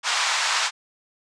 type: band-pass noise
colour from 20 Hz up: pink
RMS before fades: -23 dBFS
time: 0.03-0.71 s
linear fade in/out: 50 ms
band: 900 to 7200 Hz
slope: 24 dB/octave
effects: resampled to 22050 Hz